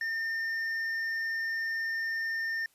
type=tone with hard clipping; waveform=sine; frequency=1811 Hz; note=A6; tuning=49 cents sharp; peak=-31 dBFS; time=0.01-2.66 s; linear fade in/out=2 ms; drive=4 dB; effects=white hiss -67 dBFS RMS until 2.74 s + resampled to 32000 Hz